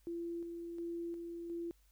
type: tone with tremolo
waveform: sine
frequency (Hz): 339.9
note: F4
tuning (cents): -47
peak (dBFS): -38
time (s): 0.07-1.71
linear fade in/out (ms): 0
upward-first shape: square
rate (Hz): 1.4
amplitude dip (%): 35
effects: added 50 Hz sine -66 dBFS peak until 1.91 s + white hiss -74 dBFS RMS until 1.91 s